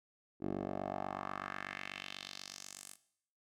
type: tone with band-pass filter sweep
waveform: 10% pulse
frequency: 48.14 Hz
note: G1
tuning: 31 cents flat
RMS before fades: -43 dBFS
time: 0.4-2.97 s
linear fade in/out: 50 ms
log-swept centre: 350 to 9800 Hz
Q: 2.2
effects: noise-tail reverb RT60 0.7 s tail -17 dB re dry